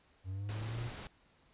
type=linear sweep; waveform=triangle; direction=up; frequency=91.9 to 122.4 Hz; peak=-35 dBFS; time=0.24-0.92 s; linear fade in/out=50 ms
type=noise; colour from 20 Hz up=pink; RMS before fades=-46 dBFS; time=0.49-1.07 s; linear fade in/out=0 ms
effects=pink hiss -68 dBFS RMS until 1.53 s + resampled to 8000 Hz